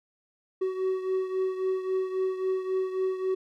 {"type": "beating tone pair", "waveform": "triangle", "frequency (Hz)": [375.5, 379.2], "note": ["F#4", "F#4"], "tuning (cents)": [26, 43], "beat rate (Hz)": 3.7, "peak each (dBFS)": [-25, -31], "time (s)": [0.61, 3.35], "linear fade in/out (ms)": 10, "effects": []}